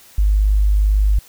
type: tone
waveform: sine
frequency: 51 Hz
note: G#1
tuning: 31 cents flat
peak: -11 dBFS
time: 0.18-1.19 s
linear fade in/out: 5 ms
effects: white hiss -46 dBFS RMS until 1.28 s